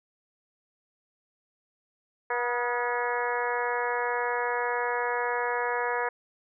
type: harmonic tone with a mistuned harmonic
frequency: 241.8 Hz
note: B3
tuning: 36 cents flat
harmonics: 2 / 3 / 4 / 5 / 6 / 7 / 8 / 9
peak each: -31 / -35 / -31 / -37 / -38 / -33 / -39 / -40 dBFS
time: 2.3-6.09 s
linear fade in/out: 5 ms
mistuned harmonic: 5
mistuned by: +46 cents
effects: none